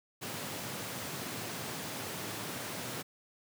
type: high-pass noise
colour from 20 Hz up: pink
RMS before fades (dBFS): -40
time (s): 0.21-3.03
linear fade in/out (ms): 20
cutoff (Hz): 100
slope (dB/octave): 48
effects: none